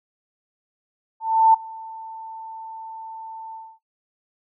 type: tone with ADSR envelope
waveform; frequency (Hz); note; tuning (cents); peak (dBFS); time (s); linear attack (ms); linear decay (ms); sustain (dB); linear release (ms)
sine; 892; A5; +23; -9; 1.2-3.79; 340; 6; -24; 250
effects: noise-tail reverb RT60 0.2 s tail -19 dB re dry